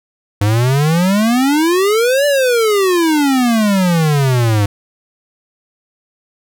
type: exponential two-way sweep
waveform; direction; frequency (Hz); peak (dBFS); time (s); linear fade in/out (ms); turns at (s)
square; up then down; 99.6 to 587.3 to 99.6; -11; 0.41-4.66; 5; 2.26
effects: none